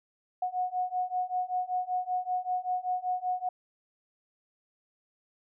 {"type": "beating tone pair", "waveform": "sine", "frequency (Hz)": [728, 733.2], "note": ["F#5", "F#5"], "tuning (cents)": [-28, -16], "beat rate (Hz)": 5.2, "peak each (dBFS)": [-32, -31], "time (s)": [0.42, 3.49], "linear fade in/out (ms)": 5, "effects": []}